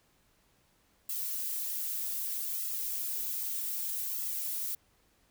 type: noise with flanger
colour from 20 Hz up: violet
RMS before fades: -35 dBFS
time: 1.09-4.75 s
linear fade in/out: 5 ms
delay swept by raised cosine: 1.5 to 5.6 ms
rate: 0.64 Hz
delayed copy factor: +0.7
effects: pink hiss -69 dBFS RMS until 5.3 s